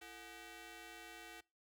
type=ring-modulated tone; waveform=10% pulse; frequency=392 Hz; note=G4; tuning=in tune; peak=-40 dBFS; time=0.01-1.41 s; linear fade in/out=10 ms; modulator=1120 Hz; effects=noise-tail reverb RT60 0.3 s tail -24 dB re dry + high-pass 100 Hz 12 dB/octave